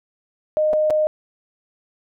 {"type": "tone with dropouts", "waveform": "sine", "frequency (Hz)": 615, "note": "D#5", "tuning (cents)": -20, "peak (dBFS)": -15, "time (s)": [0.57, 1.07], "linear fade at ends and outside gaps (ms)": 0, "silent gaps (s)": [[0.731, 0.735], [0.901, 0.906]], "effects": []}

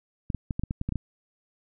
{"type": "clicks", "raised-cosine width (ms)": 5, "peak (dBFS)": -16, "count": 10, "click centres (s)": [0.302, 0.347, 0.508, 0.595, 0.636, 0.709, 0.814, 0.89, 0.923, 0.957], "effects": []}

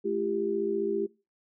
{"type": "tone cluster", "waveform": "sine", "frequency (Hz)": [215.1, 340.4, 395.5], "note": ["A3", "F4", "G4"], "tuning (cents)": [-39, -44, 15], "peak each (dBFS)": [-35, -32, -28], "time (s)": [0.04, 1.07], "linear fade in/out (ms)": 20, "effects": ["noise-tail reverb RT60 0.3 s tail -22 dB re dry"]}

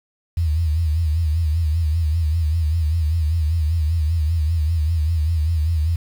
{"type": "tone with vibrato", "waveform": "sine", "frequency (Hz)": 80, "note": "D#2", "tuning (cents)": 49, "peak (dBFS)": -16, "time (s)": [0.37, 5.96], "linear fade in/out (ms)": 5, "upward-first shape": "sine", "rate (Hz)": 5.1, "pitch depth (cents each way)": 110, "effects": ["7-bit"]}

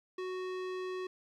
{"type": "tone", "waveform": "square", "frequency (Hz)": 370, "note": "F#4", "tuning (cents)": 0, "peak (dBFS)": -37, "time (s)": [0.18, 1.07], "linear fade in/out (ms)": 5, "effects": ["low-pass 4000 Hz 12 dB/octave", "12-bit"]}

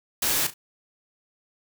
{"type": "noise with echo", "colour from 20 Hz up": "white", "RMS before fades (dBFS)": -24, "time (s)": [0.22, 0.47], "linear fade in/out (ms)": 5, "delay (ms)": 35, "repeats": 2, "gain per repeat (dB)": -12, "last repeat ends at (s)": 0.54, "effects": []}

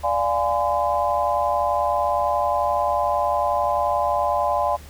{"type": "chord", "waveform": "sine", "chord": "D half-diminished seventh", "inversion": "none", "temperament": "equal with one note detuned", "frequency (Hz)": [587.3, 698.5, 830.6, 1021.4], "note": ["D5", "F5", "Ab5", "C6"], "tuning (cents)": [0, 0, 0, -42], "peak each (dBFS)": -24, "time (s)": [0.03, 4.77], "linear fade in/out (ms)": 20, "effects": ["added 74 Hz sine -39 dBFS peak until 4.89 s", "pink hiss -46 dBFS RMS until 4.89 s"]}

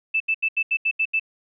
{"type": "tone bursts", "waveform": "sine", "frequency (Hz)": 2637, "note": "E7", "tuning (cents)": 0, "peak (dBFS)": -18, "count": 8, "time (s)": [0.14, 1.197], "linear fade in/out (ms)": 10, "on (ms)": 63, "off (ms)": 79, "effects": []}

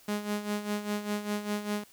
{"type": "tone with tremolo", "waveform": "sawtooth", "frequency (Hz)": 207.7, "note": "G#3", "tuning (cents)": 0, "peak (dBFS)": -24, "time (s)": [0.08, 1.84], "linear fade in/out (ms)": 5, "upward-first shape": "sine", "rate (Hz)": 5, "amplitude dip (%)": 70, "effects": ["white hiss -58 dBFS RMS until 1.92 s"]}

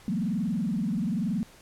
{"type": "tone with frequency modulation", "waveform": "sine", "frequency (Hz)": 204.6, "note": "G#3", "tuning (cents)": -26, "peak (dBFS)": -25, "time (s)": [0.08, 1.43], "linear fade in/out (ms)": 0, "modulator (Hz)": 21, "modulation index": 1.8, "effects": ["pink hiss -53 dBFS RMS until 1.61 s", "low-pass 12000 Hz 12 dB/octave"]}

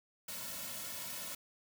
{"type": "noise with comb filter", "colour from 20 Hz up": "white", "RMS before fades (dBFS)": -43, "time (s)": [0.28, 1.35], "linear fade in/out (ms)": 5, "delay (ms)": 2.5, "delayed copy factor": -0.8, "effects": []}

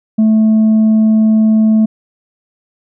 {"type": "tone with tanh clipping", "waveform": "sine", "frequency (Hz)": 218.5, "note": "A3", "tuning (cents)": -12, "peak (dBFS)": -7, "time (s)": [0.18, 1.86], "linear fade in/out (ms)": 10, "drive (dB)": 2, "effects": []}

